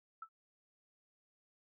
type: tone with exponential decay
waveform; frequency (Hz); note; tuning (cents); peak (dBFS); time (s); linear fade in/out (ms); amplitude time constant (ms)
sine; 1318.5; E6; 0; -40; 0.22-0.29; 5; 15
effects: none